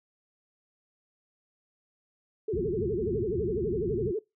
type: tone with vibrato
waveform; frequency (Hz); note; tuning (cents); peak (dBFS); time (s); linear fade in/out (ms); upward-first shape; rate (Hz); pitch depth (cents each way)
sine; 392; G4; 0; -27; 2.48-4.19; 5; sine; 12; 240
type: low-pass noise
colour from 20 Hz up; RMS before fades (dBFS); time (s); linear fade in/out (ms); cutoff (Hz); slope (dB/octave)
pink; -32; 2.53-4.12; 5; 260; 96
effects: noise-tail reverb RT60 0.2 s tail -21 dB re dry + high-pass 80 Hz 12 dB/octave